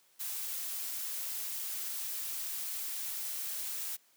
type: noise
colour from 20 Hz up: blue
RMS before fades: -38 dBFS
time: 0.19-3.97 s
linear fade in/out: 20 ms
effects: white hiss -67 dBFS RMS until 4.16 s + high-pass 200 Hz 12 dB/octave